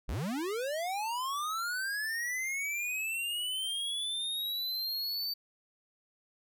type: linear sweep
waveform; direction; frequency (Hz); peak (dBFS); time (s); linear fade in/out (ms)
square; up; 34.75 to 4600; -33; 0.08-5.34; 10
effects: none